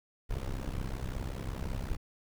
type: noise with amplitude modulation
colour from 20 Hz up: brown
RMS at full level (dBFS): -32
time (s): 0.29-1.97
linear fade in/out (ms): 20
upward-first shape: sine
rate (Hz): 65.3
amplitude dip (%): 90
effects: none